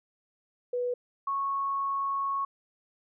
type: tone pair in turn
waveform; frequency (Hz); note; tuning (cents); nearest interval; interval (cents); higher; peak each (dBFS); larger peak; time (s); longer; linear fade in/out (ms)
sine; 491.2 / 1102.7; B4 / C#6; -9 / -9; octave + major second; 1400; second; -27; neither; 0.73-0.94 / 1.27-2.45; second; 5
effects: none